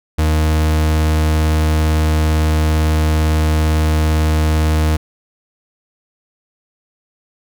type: tone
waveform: 40% pulse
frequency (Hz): 77.78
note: D#2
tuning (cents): 0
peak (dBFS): -11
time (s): 0.18-4.97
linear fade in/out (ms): 10
effects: none